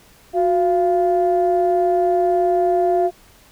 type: tone pair together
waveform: sine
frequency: 364.5 / 688 Hz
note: F#4 / F5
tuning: -26 / -26 cents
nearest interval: major seventh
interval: 1100 cents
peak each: -16 dBFS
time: 0.33-3.11 s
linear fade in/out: 50 ms
effects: tanh soft clip ceiling -8 dBFS + pink hiss -50 dBFS RMS until 3.51 s